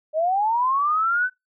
sine linear sweep, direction up, 603 to 1527 Hz, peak -18 dBFS, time 0.13-1.3 s, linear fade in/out 50 ms, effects noise-tail reverb RT60 0.2 s tail -26 dB re dry

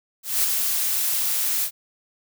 blue noise with ADSR envelope, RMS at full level -19 dBFS, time 0.23-1.71 s, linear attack 210 ms, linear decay 8 ms, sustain -4 dB, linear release 77 ms, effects none

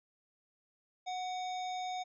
harmonic tone with a mistuned harmonic, 735 Hz, F#5, 12 cents flat, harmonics 1 / 3 / 5 / 7 / 9, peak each -36 / -49 / -47 / -57 / -54 dBFS, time 1.06-2.04 s, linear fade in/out 20 ms, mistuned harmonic 3, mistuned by +39 cents, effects none

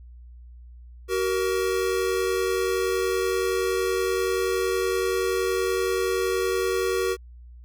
square tone pair together, 378.4 / 469 Hz, F#4 / A#4, +39 / +11 cents, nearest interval major third, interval 372 cents, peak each -25 / -27 dBFS, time 1.08-7.17 s, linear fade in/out 50 ms, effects added 60 Hz sine -42 dBFS peak until 7.64 s

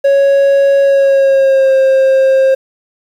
triangle tone with pitch glide, 554.4 to 532.4 Hz, C#5 to C5, 0 to +30 cents, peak -4 dBFS, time 0.04-2.55 s, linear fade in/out 10 ms, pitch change -70 cents, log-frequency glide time 0.82-1.74 s, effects 7-bit

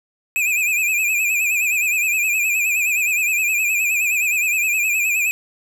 square tone with vibrato, 2486 Hz, D#7, 2 cents flat, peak -17 dBFS, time 0.36-5.31 s, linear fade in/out 0 ms, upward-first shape sine, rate 9.6 Hz, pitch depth 88 cents each way, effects none

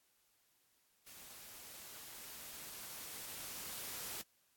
white noise with level ramp, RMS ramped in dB -55 to -44 dBFS, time 1.06-4.22 s, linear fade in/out 10 ms, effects white hiss -75 dBFS RMS until 4.56 s + AAC 64 kbps

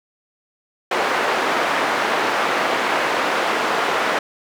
white band-pass noise, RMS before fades -20 dBFS, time 0.91-4.19 s, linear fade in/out 5 ms, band 350 to 1500 Hz, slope 12 dB/octave, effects none

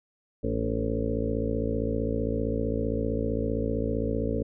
harmonic tone with a mistuned harmonic, 55.4 Hz, A1, 13 cents sharp, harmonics 1 / 2 / 3 / 4 / 5 / 6 / 7 / 8 / 9 / 10, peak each -32 / -33 / -42 / -33 / -33 / -44 / -41 / -32 / -35 / -37 dBFS, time 0.43-4.43 s, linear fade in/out 10 ms, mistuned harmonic 5, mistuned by +40 cents, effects none

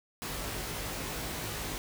pink noise with comb filter, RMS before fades -37 dBFS, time 0.22-1.78 s, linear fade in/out 0 ms, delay 19 ms, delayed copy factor +0.9, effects none

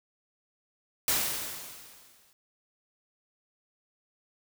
white noise with exponential decay, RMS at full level -25 dBFS, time 1.08-2.33 s, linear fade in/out 1 ms, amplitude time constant 270 ms, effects none

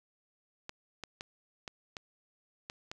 clicks, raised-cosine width 0.2 ms, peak -23 dBFS, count 7, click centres 0.694 / 1.037 / 1.209 / 1.678 / 1.968 / 2.699 / 2.915 s, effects none

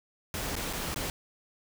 pink noise with dropouts, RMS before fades -34 dBFS, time 0.34-1.1 s, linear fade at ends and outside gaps 1 ms, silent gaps 0.555-0.564 / 0.729-0.733 / 0.944-0.96 s, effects none

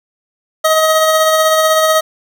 25% pulse tone with tremolo, 632 Hz, D#5, 27 cents sharp, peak -4 dBFS, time 0.64-2.01 s, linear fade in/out 10 ms, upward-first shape sine, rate 16 Hz, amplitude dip 30%, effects none

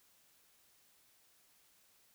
silence, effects white hiss -69 dBFS RMS until 2.14 s

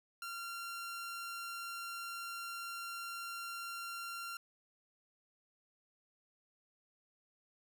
sawtooth tone, 1379 Hz, F6, 22 cents flat, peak -38 dBFS, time 0.22-4.37 s, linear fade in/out 2 ms, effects none

